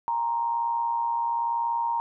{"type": "tone with amplitude modulation", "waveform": "sine", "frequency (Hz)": 932.3, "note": "A#5", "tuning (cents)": 0, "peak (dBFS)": -21, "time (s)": [0.08, 2], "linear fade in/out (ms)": 0, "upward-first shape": "sine", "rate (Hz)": 121, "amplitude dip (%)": 55, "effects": []}